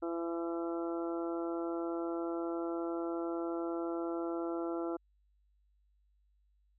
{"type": "harmonic tone", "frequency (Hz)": 168.4, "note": "E3", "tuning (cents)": 37, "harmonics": [2, 3, 4, 5, 6, 7, 8], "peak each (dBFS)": [-35, -42, -43, -49, -52, -53, -47], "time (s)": [0.02, 4.97], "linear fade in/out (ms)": 10, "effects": ["added 50 Hz sine -68 dBFS peak until 6.78 s"]}